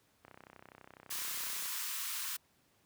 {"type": "click train", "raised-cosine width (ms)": 0.5, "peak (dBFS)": -37, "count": 46, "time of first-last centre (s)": [0.25, 1.656], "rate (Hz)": 32}
{"type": "high-pass noise", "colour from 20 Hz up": "white", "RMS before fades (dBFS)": -39, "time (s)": [1.1, 2.37], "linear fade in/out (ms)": 10, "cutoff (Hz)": 930, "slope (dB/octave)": 96}
{"effects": ["pink hiss -71 dBFS RMS until 2.85 s", "high-pass 80 Hz 12 dB/octave"]}